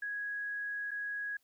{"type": "tone with dropouts", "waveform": "sine", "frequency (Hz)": 1661.2, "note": "G#6", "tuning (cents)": 0, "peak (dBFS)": -35, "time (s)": [0.02, 1.37], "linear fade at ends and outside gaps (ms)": 5, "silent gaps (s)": [0.909, 0.914], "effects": ["white hiss -75 dBFS RMS until 1.43 s"]}